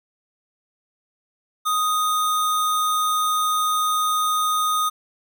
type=tone with sample-and-hold; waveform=sine; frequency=1247 Hz; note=D#6; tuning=3 cents sharp; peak=-18 dBFS; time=1.65-4.9 s; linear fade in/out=20 ms; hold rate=4900 Hz; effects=none